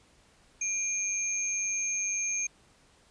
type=tone pair together; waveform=sine; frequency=2400 / 6399 Hz; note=D7 / G8; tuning=+37 / +35 cents; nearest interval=octave + perfect fourth; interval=1698 cents; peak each=-35 / -29 dBFS; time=0.61-2.47 s; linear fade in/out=5 ms; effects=pink hiss -62 dBFS RMS until 3.1 s + resampled to 22050 Hz